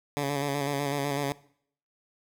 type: tone with vibrato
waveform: 10% pulse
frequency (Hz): 141.8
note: C#3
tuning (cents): +40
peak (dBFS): -19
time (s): 0.17-1.32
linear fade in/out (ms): 0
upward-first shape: square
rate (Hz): 8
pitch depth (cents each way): 34
effects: noise-tail reverb RT60 0.6 s tail -20 dB re dry